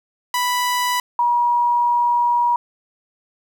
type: tone pair in turn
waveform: sawtooth / sine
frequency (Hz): 987.8 / 959.1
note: B5 / A#5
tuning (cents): 0 / +49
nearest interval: minor second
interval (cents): 51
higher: first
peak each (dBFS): -14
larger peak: neither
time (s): 0.34-1 / 1.19-2.56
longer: second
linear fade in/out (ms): 2
effects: 9-bit